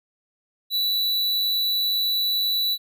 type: tone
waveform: square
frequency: 3951 Hz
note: B7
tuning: in tune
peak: -21 dBFS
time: 0.7-2.78 s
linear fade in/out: 50 ms
effects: none

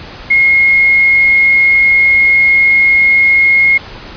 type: tone with quantisation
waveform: sine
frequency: 2153 Hz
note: C7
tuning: 49 cents sharp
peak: -5 dBFS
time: 0.3-3.78 s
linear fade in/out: 10 ms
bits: 5
effects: pink hiss -30 dBFS RMS until 4.16 s + resampled to 11025 Hz

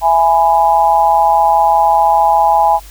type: tone with amplitude modulation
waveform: sine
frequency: 830.6 Hz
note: G#5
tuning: in tune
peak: -3 dBFS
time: 0.01-2.8 s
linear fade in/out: 50 ms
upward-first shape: sine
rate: 165 Hz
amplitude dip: 95%
effects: added 50 Hz sine -34 dBFS peak until 2.9 s + white hiss -40 dBFS RMS until 2.9 s

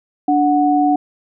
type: tone pair together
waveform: sine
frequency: 292.6 / 737.3 Hz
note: D4 / F#5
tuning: -6 / -6 cents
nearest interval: octave + major third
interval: 1600 cents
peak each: -14 dBFS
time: 0.28-0.96 s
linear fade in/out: 5 ms
effects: none

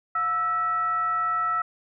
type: tone with frequency modulation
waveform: sine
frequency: 1318.5 Hz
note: E6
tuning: in tune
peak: -22 dBFS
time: 0.15-1.62 s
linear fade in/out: 5 ms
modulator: 604 Hz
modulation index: 0.4
effects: none

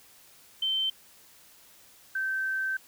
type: tone pair in turn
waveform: sine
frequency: 3100 / 1550 Hz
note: G7 / G6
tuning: -20 / -20 cents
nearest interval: octave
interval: 1200 cents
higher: first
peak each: -25 / -27 dBFS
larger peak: first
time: 0.62-0.9 / 2.15-2.77 s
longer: second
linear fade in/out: 5 ms
effects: white hiss -56 dBFS RMS until 2.87 s

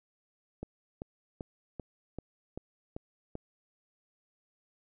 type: click train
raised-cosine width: 2 ms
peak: -25 dBFS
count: 8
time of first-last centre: 0.63-3.354 s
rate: 2.57 Hz
effects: none

